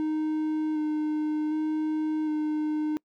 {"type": "tone with vibrato", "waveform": "triangle", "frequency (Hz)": 307.6, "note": "D#4", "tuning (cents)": -20, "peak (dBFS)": -23, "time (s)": [0, 2.97], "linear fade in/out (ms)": 0, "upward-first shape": "square", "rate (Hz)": 0.66, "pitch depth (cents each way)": 13, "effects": ["noise-tail reverb RT60 0.1 s tail -26 dB re dry"]}